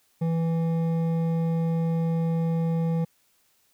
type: tone with hard clipping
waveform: sine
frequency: 165 Hz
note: E3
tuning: 2 cents sharp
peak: -24 dBFS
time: 0.21-3.05 s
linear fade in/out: 10 ms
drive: 9 dB
effects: white hiss -66 dBFS RMS until 3.73 s